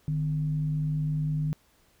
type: tone with frequency modulation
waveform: sine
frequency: 151.6 Hz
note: D#3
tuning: 45 cents flat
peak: -25 dBFS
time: 0.08-1.53 s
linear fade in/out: 0 ms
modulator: 106 Hz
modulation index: 0.3
effects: pink hiss -64 dBFS RMS until 2 s